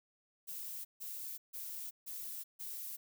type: noise bursts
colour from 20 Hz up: violet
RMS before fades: -44 dBFS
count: 5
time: 0.47-2.97 s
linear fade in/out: 20 ms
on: 380 ms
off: 150 ms
effects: none